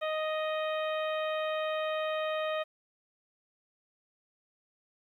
harmonic tone, 623 Hz, D#5, 2 cents sharp, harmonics 1 / 2 / 3 / 4 / 5 / 6, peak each -31 / -37 / -41 / -43 / -45 / -47 dBFS, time 0.01-2.64 s, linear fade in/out 20 ms, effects 11-bit

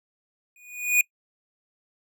square tone with exponential growth, 2461 Hz, D#7, 20 cents flat, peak -14 dBFS, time 0.56-1.01 s, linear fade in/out 2 ms, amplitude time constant 96 ms, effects noise-tail reverb RT60 0.1 s tail -24 dB re dry

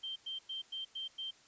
sine tone bursts, 3141 Hz, G7, 3 cents sharp, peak -38 dBFS, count 6, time 0.03-1.31 s, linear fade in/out 10 ms, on 130 ms, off 100 ms, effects white hiss -63 dBFS RMS until 1.47 s + resampled to 16000 Hz

